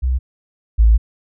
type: tone pair in turn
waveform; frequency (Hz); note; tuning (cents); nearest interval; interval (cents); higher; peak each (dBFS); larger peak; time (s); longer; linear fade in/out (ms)
sine; 63.7 / 55.13; C2 / A1; -46 / +4; minor third; 250; first; -14 / -7; second; 0.02-0.19 / 0.78-0.98; second; 20
effects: none